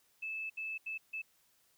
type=tone bursts at uneven times; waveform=sine; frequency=2619 Hz; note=E7; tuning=12 cents flat; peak=-37 dBFS; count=4; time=0.22-0.5 / 0.57-0.78 / 0.86-0.98 / 1.13-1.22 s; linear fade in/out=10 ms; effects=white hiss -71 dBFS RMS until 1.77 s